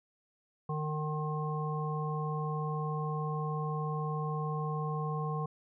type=harmonic tone; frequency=152.8 Hz; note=D#3; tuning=31 cents flat; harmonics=1 / 3 / 5 / 7; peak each=-33 / -40 / -42 / -39 dBFS; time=0.69-5.46 s; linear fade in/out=5 ms; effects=none